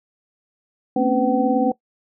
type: tone cluster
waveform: sine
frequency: 228.3 / 259.6 / 277.7 / 503 / 763 Hz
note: A#3 / C4 / C#4 / B4 / G5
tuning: -36 / -13 / +3 / +32 / -47 cents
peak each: -22 dBFS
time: 0.96-1.72 s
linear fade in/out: 5 ms
effects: noise-tail reverb RT60 0.1 s tail -20 dB re dry